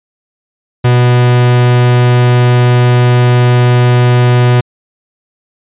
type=tone; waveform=45% pulse; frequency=123 Hz; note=B2; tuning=7 cents flat; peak=-5 dBFS; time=0.84-4.61 s; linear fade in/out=10 ms; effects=resampled to 8000 Hz